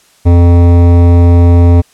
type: tone with hard clipping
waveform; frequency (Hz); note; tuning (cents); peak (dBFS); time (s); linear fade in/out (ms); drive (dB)
sine; 86.5; F2; -16; -4; 0.25-1.82; 20; 15
effects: white hiss -47 dBFS RMS until 1.93 s + low-pass 10000 Hz 12 dB/octave